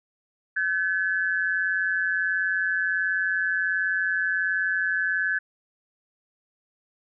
sine tone pair together, 1526.6 / 1708 Hz, G6 / G#6, -46 / +48 cents, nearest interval major second, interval 194 cents, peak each -25 dBFS, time 0.56-5.39 s, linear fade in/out 10 ms, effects none

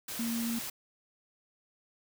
sine tone in noise, 231.9 Hz, A#3, 9 cents flat, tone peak -31 dBFS, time 0.19-0.59 s, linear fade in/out 5 ms, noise white, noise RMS -39 dBFS, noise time 0.08-0.7 s, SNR +5 dB, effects none

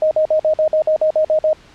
sine tone bursts, 623 Hz, D#5, 2 cents sharp, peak -11 dBFS, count 11, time 0.02-1.531 s, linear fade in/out 2 ms, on 91 ms, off 51 ms, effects pink hiss -46 dBFS RMS until 1.74 s + low-pass 5000 Hz 12 dB/octave

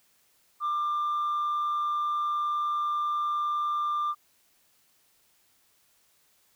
sine tone with amplitude modulation, 1190 Hz, D6, 22 cents sharp, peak -22 dBFS, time 0.6-4.15 s, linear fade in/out 50 ms, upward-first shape sine, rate 159 Hz, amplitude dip 30%, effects tanh soft clip ceiling -24 dBFS + white hiss -66 dBFS RMS until 6.55 s

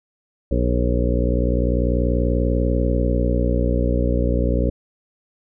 harmonic tone with a mistuned harmonic, 60.3 Hz, B1, 41 cents flat, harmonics 1 / 2 / 3 / 4 / 5 / 6 / 7 / 8 / 9, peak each -19 / -25 / -27 / -26 / -27 / -35 / -30 / -28 / -27 dBFS, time 0.51-4.7 s, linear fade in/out 5 ms, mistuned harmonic 6, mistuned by +89 cents, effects none

